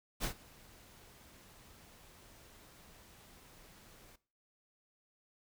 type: noise with ADSR envelope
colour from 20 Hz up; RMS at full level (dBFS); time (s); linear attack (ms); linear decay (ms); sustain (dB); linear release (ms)
pink; -35; 0.2-4.16; 41; 93; -24; 7
effects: noise-tail reverb RT60 0.4 s tail -19 dB re dry